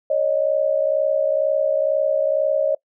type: tone pair together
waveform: sine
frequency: 554.4 / 616.5 Hz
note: C#5 / D#5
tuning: 0 / -16 cents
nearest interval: major second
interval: 184 cents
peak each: -19 dBFS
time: 0.1-2.75 s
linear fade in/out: 5 ms
effects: noise-tail reverb RT60 0.1 s tail -22 dB re dry